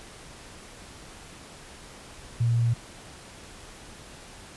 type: tone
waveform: sine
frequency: 117.4 Hz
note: A#2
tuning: 13 cents sharp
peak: -20 dBFS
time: 2.4-2.74 s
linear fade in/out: 10 ms
effects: pink hiss -46 dBFS RMS until 4.56 s + resampled to 24000 Hz